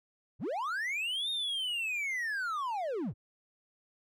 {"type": "linear two-way sweep", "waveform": "triangle", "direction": "up then down", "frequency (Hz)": [72, 3719, 72], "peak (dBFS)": -30, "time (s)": [0.39, 3.14], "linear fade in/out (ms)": 50, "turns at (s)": 1.3, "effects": []}